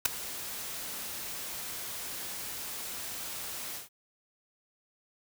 white noise with ADSR envelope, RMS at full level -20 dBFS, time 0.05-3.89 s, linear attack 8 ms, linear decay 5 ms, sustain -19 dB, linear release 140 ms, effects none

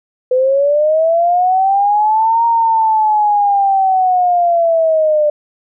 sine linear two-way sweep, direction up then down, 501 to 932.3 to 593 Hz, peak -9 dBFS, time 0.31-5.3 s, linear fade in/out 5 ms, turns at 2.45 s, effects none

